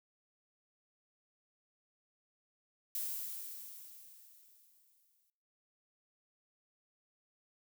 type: noise with exponential decay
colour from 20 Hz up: violet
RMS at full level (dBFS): -37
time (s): 2.95-5.3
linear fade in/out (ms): 1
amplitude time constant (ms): 510
effects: noise-tail reverb RT60 1.0 s tail -23 dB re dry